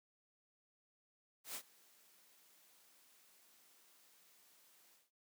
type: noise with ADSR envelope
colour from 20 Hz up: white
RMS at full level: -44 dBFS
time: 1.44-5.11 s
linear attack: 110 ms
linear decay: 71 ms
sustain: -24 dB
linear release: 180 ms
effects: noise-tail reverb RT60 0.2 s tail -26 dB re dry + high-pass 200 Hz 12 dB/octave